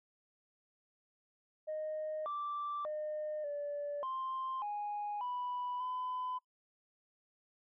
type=tone with pitch steps; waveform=sine; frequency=619 / 1171 / 609 / 580 / 1049 / 828 / 987 / 1008 Hz; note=D#5 / D6 / D#5 / D5 / C6 / G#5 / B5 / B5; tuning=-9 / -5 / -37 / -22 / +4 / -5 / -1 / +35 cents; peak=-35 dBFS; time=1.67-6.39 s; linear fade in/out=20 ms; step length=590 ms; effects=noise-tail reverb RT60 0.1 s tail -22 dB re dry + tanh soft clip ceiling -33 dBFS